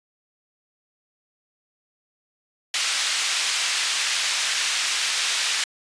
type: band-pass noise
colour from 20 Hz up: pink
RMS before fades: -24 dBFS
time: 2.74-5.64 s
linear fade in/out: 2 ms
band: 2200 to 7100 Hz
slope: 12 dB/octave
effects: resampled to 22050 Hz